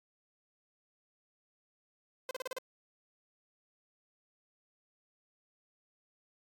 sawtooth tone bursts, 516 Hz, C5, 24 cents flat, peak -32 dBFS, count 6, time 2.29-2.585 s, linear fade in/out 2 ms, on 20 ms, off 35 ms, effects AAC 48 kbps

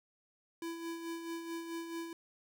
square tone with tremolo, 333.3 Hz, E4, 19 cents sharp, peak -38 dBFS, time 0.62-2.13 s, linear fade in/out 2 ms, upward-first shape sine, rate 4.6 Hz, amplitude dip 50%, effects none

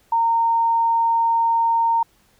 sine tone, 920 Hz, A#5, 23 cents flat, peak -15 dBFS, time 0.12-2.03 s, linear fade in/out 5 ms, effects pink hiss -59 dBFS RMS until 2.39 s

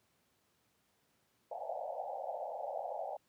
white band-pass noise, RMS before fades -41 dBFS, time 1.51-3.17 s, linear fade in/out 5 ms, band 520 to 830 Hz, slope 96 dB/octave, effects pink hiss -75 dBFS RMS until 3.28 s + high-pass 100 Hz 12 dB/octave

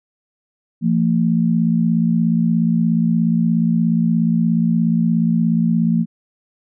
sine tone pair together, 169.9 / 226.8 Hz, F3 / A#3, -47 / -47 cents, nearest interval perfect fourth, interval 500 cents, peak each -16 dBFS, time 0.81-6.06 s, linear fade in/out 50 ms, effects none

